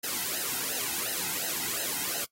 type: noise with flanger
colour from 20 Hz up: white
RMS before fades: -32 dBFS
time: 0.03-2.25 s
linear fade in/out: 10 ms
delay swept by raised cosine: 0.86 to 1.77 ms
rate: 2.8 Hz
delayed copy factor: -1
effects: noise-tail reverb RT60 0.1 s tail -20 dB re dry + AAC 48 kbps